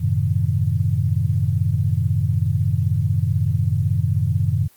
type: chord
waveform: sine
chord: F# diminished seventh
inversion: none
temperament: equal with one note detuned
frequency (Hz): 92.5 / 108.55 / 130.81 / 155.56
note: F#2 / A2 / C3 / Eb3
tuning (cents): 0 / -23 / 0 / 0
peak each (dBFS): -21 / -21 / -23 / -24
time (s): 0-4.68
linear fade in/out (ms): 20
effects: white hiss -53 dBFS RMS until 4.76 s + Opus 24 kbps